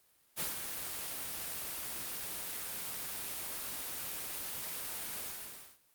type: noise with ADSR envelope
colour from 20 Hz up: white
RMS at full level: -34 dBFS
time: 0.36-5.79 s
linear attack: 42 ms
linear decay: 140 ms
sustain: -6 dB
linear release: 600 ms
effects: white hiss -69 dBFS RMS until 5.94 s + Opus 32 kbps